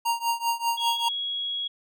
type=tone with tremolo; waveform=square; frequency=932.3 Hz; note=A#5; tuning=in tune; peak=-21 dBFS; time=0.05-1.09 s; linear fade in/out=10 ms; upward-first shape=triangle; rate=5.1 Hz; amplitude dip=95%
type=tone; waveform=sine; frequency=3322 Hz; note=G#7; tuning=in tune; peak=-27 dBFS; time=0.77-1.68 s; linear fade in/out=10 ms
effects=none